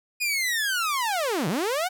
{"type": "linear two-way sweep", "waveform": "sawtooth", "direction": "down then up", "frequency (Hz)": [2489, 140.8, 767], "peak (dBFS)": -20, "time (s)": [0.2, 1.89], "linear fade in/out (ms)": 20, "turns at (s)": 1.48, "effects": []}